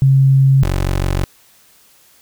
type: tone pair in turn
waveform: sine / 20% pulse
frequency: 135.1 / 46.32 Hz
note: C#3 / F#1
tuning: -44 / +3 cents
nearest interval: octave + perfect fifth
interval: 1853 cents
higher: first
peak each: -7 / -10 dBFS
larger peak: first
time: 0.02-0.63 / 0.63-1.24 s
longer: neither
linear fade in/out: 0 ms
effects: white hiss -50 dBFS RMS until 2.21 s